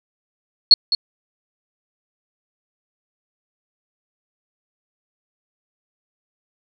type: tone with echo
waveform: sine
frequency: 4337 Hz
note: C#8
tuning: 39 cents flat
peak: -4 dBFS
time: 0.71-0.74 s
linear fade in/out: 2 ms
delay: 210 ms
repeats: 1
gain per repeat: -11 dB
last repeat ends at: 0.95 s
effects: none